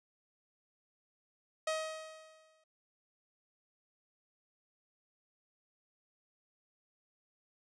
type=tone with exponential decay; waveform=sawtooth; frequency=632 Hz; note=D#5; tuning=27 cents sharp; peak=-27 dBFS; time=1.67-2.64 s; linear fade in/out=5 ms; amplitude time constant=210 ms; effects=resampled to 22050 Hz